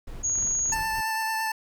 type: noise with tremolo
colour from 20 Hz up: brown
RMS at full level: -38 dBFS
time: 0.07-1.01 s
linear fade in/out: 5 ms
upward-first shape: square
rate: 3.3 Hz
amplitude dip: 45%
type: tone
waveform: sine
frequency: 6645 Hz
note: G#8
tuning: in tune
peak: -23 dBFS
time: 0.23-0.75 s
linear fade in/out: 20 ms
type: clicks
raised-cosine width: 0.5 ms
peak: -30 dBFS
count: 12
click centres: 0.297 / 0.355 / 0.386 / 0.425 / 0.473 / 0.51 / 0.552 / 0.592 / 0.659 / 0.698 / 0.764 / 0.794 s
type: tone with vibrato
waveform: 25% pulse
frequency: 884 Hz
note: A5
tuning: 8 cents sharp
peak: -22 dBFS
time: 0.72-1.52 s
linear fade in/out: 5 ms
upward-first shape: triangle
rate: 8.9 Hz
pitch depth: 15 cents each way
effects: none

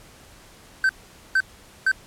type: tone bursts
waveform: triangle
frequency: 1544 Hz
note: G6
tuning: 27 cents flat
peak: -14 dBFS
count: 3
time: 0.84-1.916 s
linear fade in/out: 2 ms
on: 52 ms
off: 460 ms
effects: pink hiss -49 dBFS RMS until 2.06 s + low-pass 12000 Hz 12 dB/octave

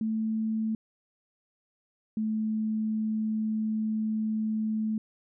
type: tone pair in turn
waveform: sine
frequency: 220.1 / 217.6 Hz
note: A3 / A3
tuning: +1 / -19 cents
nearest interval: unison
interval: 20 cents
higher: first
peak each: -26 dBFS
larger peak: neither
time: 0.01-0.75 / 2.17-4.98 s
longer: second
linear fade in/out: 2 ms
effects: none

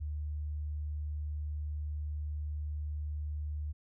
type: tone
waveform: sine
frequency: 75 Hz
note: D2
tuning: 37 cents sharp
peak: -34 dBFS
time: 0-3.73 s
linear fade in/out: 20 ms
effects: none

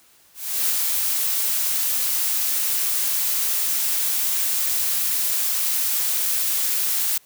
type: noise with ADSR envelope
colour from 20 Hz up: blue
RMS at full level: -20 dBFS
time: 0.34-7.18 s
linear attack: 350 ms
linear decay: 24 ms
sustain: -2 dB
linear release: 6 ms
effects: white hiss -55 dBFS RMS until 7.25 s

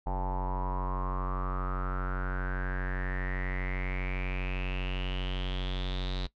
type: tone with low-pass filter sweep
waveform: square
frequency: 46.25 Hz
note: F#1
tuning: in tune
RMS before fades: -32 dBFS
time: 0.06-6.27 s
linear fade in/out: 10 ms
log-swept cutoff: 840 to 3900 Hz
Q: 8.7
effects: noise-tail reverb RT60 0.1 s tail -18 dB re dry

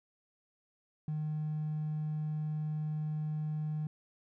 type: tone with hard clipping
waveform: triangle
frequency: 153.2 Hz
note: D#3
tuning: 27 cents flat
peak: -33 dBFS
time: 1.08-3.87 s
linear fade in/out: 2 ms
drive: 4 dB
effects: none

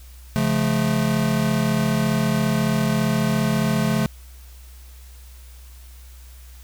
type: chord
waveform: square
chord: Db augmented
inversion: none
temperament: just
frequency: 138.59 / 173.24 / 216.5 Hz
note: Db3 / F3 / A3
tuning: 0 / -14 / -28 cents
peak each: -24 / -25 / -22 dBFS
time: 0.36-4.06 s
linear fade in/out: 0 ms
effects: added 62 Hz sine -40 dBFS peak until 6.63 s + white hiss -51 dBFS RMS until 6.63 s

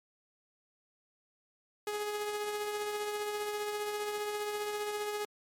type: tone with tremolo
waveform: sawtooth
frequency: 417.6 Hz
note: G#4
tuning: 10 cents sharp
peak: -28 dBFS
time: 1.87-5.25 s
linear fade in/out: 2 ms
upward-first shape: triangle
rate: 15 Hz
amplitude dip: 40%
effects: MP3 64 kbps

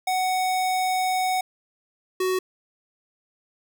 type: tone pair in turn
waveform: square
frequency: 744 / 372 Hz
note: F#5 / F#4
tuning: +9 / +9 cents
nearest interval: octave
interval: 1200 cents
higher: first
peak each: -22 dBFS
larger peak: neither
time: 0.07-1.41 / 2.2-2.39 s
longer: first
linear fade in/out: 5 ms
effects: none

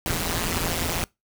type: noise with amplitude modulation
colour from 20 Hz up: pink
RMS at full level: -22 dBFS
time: 0.06-1.04 s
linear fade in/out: 0 ms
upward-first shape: sine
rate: 169 Hz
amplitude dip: 95%
effects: noise-tail reverb RT60 0.2 s tail -24 dB re dry

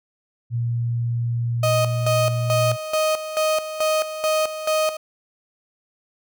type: tone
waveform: sine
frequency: 118.2 Hz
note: A#2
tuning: 24 cents sharp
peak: -20 dBFS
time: 0.5-2.77 s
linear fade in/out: 50 ms
type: tone with tremolo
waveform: 35% pulse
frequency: 624 Hz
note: D#5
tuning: 5 cents sharp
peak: -16 dBFS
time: 1.63-4.97 s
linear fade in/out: 5 ms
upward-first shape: square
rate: 2.3 Hz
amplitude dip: 70%
effects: none

